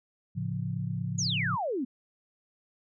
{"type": "chord", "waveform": "sine", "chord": "A augmented", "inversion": "none", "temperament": "equal", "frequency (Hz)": [110, 138.59, 174.61], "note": ["A2", "C#3", "E#3"], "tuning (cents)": [0, 0, 0], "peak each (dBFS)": -34, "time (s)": [0.35, 1.57], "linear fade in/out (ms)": 20}
{"type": "exponential sweep", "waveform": "sine", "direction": "down", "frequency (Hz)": [7010, 235.3], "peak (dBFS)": -28, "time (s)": [1.18, 1.85], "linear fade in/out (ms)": 10}
{"effects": []}